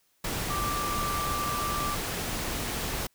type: tone in noise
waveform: sine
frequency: 1174.7 Hz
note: D6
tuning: in tune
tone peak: -30 dBFS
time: 0.5-1.95 s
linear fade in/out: 5 ms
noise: pink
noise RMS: -32 dBFS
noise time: 0.24-3.07 s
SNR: -1 dB
effects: white hiss -69 dBFS RMS until 3.14 s